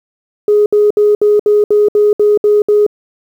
sine tone bursts, 416.9 Hz, G#4, 7 cents sharp, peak -5 dBFS, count 10, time 0.48-2.865 s, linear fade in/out 2 ms, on 180 ms, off 65 ms, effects tanh soft clip ceiling -1 dBFS + 7-bit

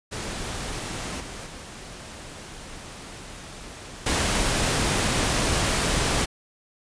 pink noise with level steps, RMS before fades -32 / -37 / -40 / -23 dBFS, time 0.11-6.26 s, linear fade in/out 20 ms, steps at 1.2 / 1.46 / 4.06 s, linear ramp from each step 5 ms, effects resampled to 22050 Hz

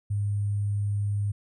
sine tone with sample-and-hold, 102 Hz, G#2, 31 cents flat, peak -24 dBFS, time 0.1-1.32 s, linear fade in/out 10 ms, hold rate 8820 Hz, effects resampled to 32000 Hz

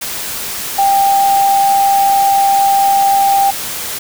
sine tone in noise, 791 Hz, G5, 15 cents sharp, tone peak -8 dBFS, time 0.78-3.51 s, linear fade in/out 10 ms, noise white, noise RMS -22 dBFS, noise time 0.01-3.99 s, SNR +11 dB, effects none

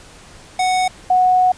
square / sine tone pair in turn, 740 / 735.3 Hz, F#5 / F#5, 0 / -11 cents, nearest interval unison, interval 11 cents, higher first, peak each -15 / -10 dBFS, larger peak second, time 0.59-0.88 / 1.1-1.52 s, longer second, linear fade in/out 5 ms, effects pink hiss -42 dBFS RMS until 1.57 s + resampled to 22050 Hz

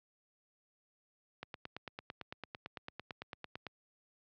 click train, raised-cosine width 0.3 ms, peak -26 dBFS, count 21, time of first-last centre 1.43-3.667 s, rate 8.94 Hz, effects high-pass 80 Hz 12 dB/octave + low-pass 5000 Hz 12 dB/octave

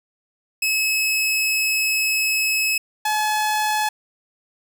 sawtooth tone pair in turn, 2580 / 853.8 Hz, E7 / G#5, -38 / +48 cents, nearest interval octave + perfect fifth, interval 1914 cents, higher first, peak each -15 dBFS, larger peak neither, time 0.62-2.78 / 3.05-3.89 s, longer first, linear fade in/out 5 ms, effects none

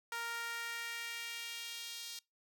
sawtooth tone with high-pass filter sweep, 465.7 Hz, A#4, 2 cents flat, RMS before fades -43 dBFS, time 0.12-2.19 s, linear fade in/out 2 ms, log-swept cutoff 1200 to 4100 Hz, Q 1.7, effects noise-tail reverb RT60 0.2 s tail -24 dB re dry

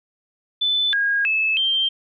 sine tone with pitch steps, 3509 / 1633 / 2608 / 3153 Hz, A7 / G#6 / E7 / G7, -5 / -30 / -19 / +9 cents, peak -17 dBFS, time 0.61-1.89 s, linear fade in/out 10 ms, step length 320 ms, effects none

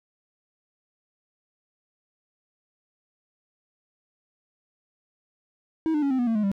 triangle tone with pitch steps, 320.6 / 299.1 / 279.1 / 260.4 / 243 / 226.7 / 211.5 / 197.35 Hz, E4 / D4 / C#4 / C4 / B3 / A#3 / G#3 / G3, -48 / +32 / +12 / -8 / -28 / -48 / +32 / +12 cents, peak -19 dBFS, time 5.86-6.516 s, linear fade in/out 0 ms, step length 82 ms, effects none

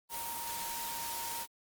sine tone in noise, 930 Hz, A#5, 4 cents flat, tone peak -41 dBFS, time 0.09-1.47 s, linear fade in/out 50 ms, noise white, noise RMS -40 dBFS, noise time 0.09-1.47 s, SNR -4 dB, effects Opus 24 kbps

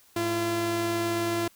sawtooth tone pair together, 107.3 / 340.7 Hz, A2 / F4, -43 / -43 cents, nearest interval octave + minor sixth, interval 2000 cents, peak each -31 / -22 dBFS, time 0.16-1.48 s, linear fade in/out 5 ms, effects white hiss -59 dBFS RMS until 1.55 s

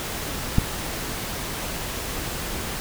click, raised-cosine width 5 ms, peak -4 dBFS, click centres 0.584 s, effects pink hiss -30 dBFS RMS until 2.8 s

